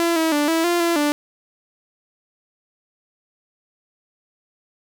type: tone with pitch steps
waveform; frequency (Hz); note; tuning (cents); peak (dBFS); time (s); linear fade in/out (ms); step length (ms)
sawtooth; 338.1 / 322.7 / 293.6 / 327 / 346.8 / 339.4 / 293.9; E4 / E4 / D4 / E4 / F4 / F4 / D4; +44 / -37 / 0 / -14 / -12 / -49 / +1; -13; 0-1.12; 0; 160
effects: none